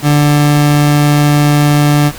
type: tone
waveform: 30% pulse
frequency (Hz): 146.83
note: D3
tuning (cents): 0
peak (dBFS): -4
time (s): 0.02-2.12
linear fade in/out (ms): 50
effects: pink hiss -29 dBFS RMS until 2.18 s